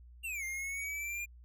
square linear two-way sweep, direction down then up, 2810 to 2100 to 2418 Hz, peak -37 dBFS, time 0.23-1.26 s, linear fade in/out 20 ms, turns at 0.44 s, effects added 60 Hz sine -52 dBFS peak until 1.44 s

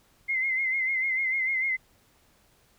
sine tone with vibrato, 2093 Hz, C7, in tune, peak -24 dBFS, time 0.28-1.77 s, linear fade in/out 20 ms, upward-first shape sine, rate 6.7 Hz, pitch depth 53 cents each way, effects pink hiss -63 dBFS RMS until 2.78 s

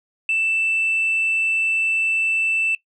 sine tone, 2655 Hz, E7, 12 cents sharp, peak -16 dBFS, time 0.29-2.75 s, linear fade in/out 2 ms, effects noise-tail reverb RT60 0.1 s tail -19 dB re dry + tanh soft clip ceiling -14 dBFS

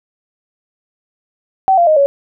sine tone with pitch steps, 765 / 689.5 / 621.4 / 560 Hz, G5 / F5 / D#5 / C#5, -42 / -22 / -2 / +18 cents, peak -7 dBFS, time 1.68-2.06 s, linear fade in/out 0 ms, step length 95 ms, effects none

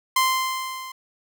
sawtooth tone with level ramp, 1042 Hz, C6, 7 cents flat, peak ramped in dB -12 to -31 dBFS, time 0.16-0.92 s, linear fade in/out 5 ms, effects none

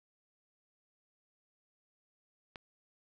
click, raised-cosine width 0.3 ms, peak -28 dBFS, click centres 2.558 s, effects none

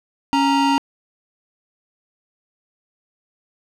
square tone pair together, 276.9 / 931.4 Hz, C#4 / A#5, -2 / -2 cents, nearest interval octave + major sixth, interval 2100 cents, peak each -18 dBFS, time 0.33-0.78 s, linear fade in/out 0 ms, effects low-pass 5000 Hz 12 dB/octave + 8-bit

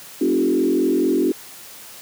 sine tone with frequency modulation, 323.3 Hz, E4, 34 cents flat, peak -15 dBFS, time 0.21-1.32 s, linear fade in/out 5 ms, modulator 44.3 Hz, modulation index 1.6, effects white hiss -40 dBFS RMS until 2.01 s + high-pass 100 Hz 12 dB/octave

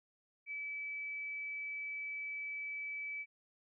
sine tone, 2300 Hz, D7, 37 cents flat, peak -39 dBFS, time 0.46-3.26 s, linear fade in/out 50 ms, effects none

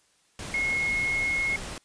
sine tone in noise, 2164 Hz, C#7, 42 cents flat, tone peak -24 dBFS, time 0.54-1.56 s, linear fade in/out 2 ms, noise pink, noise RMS -37 dBFS, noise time 0.39-1.78 s, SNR +10 dB, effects white hiss -65 dBFS RMS until 1.84 s + resampled to 22050 Hz

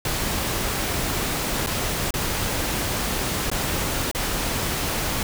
pink noise with dropouts, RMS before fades -25 dBFS, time 0.05-5.23 s, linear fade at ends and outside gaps 2 ms, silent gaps 1.663-1.67 / 2.107-2.139 / 3.501-3.515 / 4.114-4.148 s, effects none

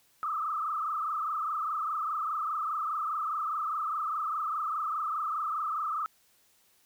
sine tone with frequency modulation, 1244.5 Hz, D#6, in tune, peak -29 dBFS, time 0.23-6.06 s, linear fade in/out 0 ms, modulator 24.9 Hz, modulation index 3, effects white hiss -66 dBFS RMS until 6.85 s

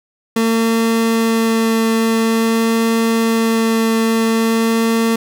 30% pulse tone with vibrato, 226.2 Hz, A3, 48 cents sharp, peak -10 dBFS, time 0.36-5.16 s, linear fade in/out 5 ms, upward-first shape sine, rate 0.48 Hz, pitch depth 8 cents each way, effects none

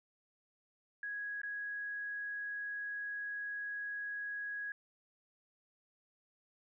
sine tone with dropouts, 1661.2 Hz, G#6, in tune, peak -38 dBFS, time 1.03-4.72 s, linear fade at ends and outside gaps 2 ms, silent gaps 1.417-1.433 s, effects none

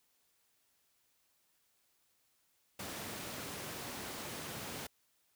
pink high-pass noise, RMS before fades -44 dBFS, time 2.79-4.87 s, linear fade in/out 5 ms, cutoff 130 Hz, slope 12 dB/octave, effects white hiss -75 dBFS RMS until 5.35 s

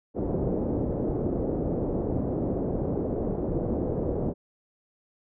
white low-pass noise, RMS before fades -28 dBFS, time 0.14-4.34 s, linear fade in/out 50 ms, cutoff 500 Hz, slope 24 dB/octave, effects none

